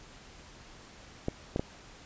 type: clicks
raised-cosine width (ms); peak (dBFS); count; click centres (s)
2; -16; 3; 1.284 / 1.561 / 1.595
effects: pink hiss -52 dBFS RMS until 2.05 s + resampled to 16000 Hz